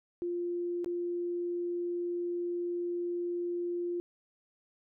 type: tone with dropouts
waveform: sine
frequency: 349.2 Hz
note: F4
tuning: in tune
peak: -31 dBFS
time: 0.22-4 s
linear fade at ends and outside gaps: 0 ms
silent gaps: 0.845-0.86 s
effects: none